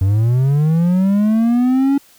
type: linear sweep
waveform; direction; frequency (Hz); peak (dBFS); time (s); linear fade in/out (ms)
triangle; up; 92.3 to 281.8; -9; 0.01-1.98; 5
effects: white hiss -49 dBFS RMS until 2.18 s